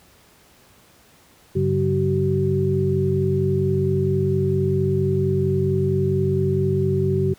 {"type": "tone cluster", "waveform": "sine", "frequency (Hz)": [96.8, 141.2, 192, 380.4], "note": ["G2", "C#3", "G3", "F#4"], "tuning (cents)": [-21, 32, -36, 48], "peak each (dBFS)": [-23, -22, -26, -21], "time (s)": [1.55, 7.34], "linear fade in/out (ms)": 10, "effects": ["pink hiss -53 dBFS RMS until 7.38 s", "high-pass 60 Hz 12 dB/octave"]}